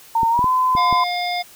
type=tone with pitch glide; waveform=sine; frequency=913 to 1018.9 Hz; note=A#5 to C6; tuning=-36 to -46 cents; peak=-14 dBFS; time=0.15-1.04 s; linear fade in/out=5 ms; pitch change=+190 cents; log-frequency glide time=0.3-0.46 s
type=clicks; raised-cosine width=3 ms; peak=-14 dBFS; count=5; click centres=0.232 / 0.392 / 0.443 / 0.751 / 0.927 s
type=harmonic tone; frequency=711 Hz; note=F5; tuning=31 cents sharp; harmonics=1 / 3 / 5 / 7; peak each=-22 / -27 / -29 / -30 dBFS; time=0.76-1.43 s; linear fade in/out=20 ms
effects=white hiss -45 dBFS RMS until 1.55 s